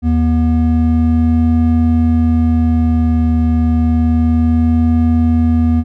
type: tone pair together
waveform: triangle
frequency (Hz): 80.3 / 240.6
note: E2 / B3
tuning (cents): -45 / -45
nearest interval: octave + perfect fifth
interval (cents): 1900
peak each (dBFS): -10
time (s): 0.02-5.84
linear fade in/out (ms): 50
effects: none